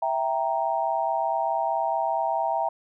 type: chord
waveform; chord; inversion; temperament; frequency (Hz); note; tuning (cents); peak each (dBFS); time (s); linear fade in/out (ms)
sine; E diminished; none; equal; 659.3 / 784 / 932.3; E5 / G5 / Bb5; 0 / 0 / 0; -27; 0.02-2.69; 5
effects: none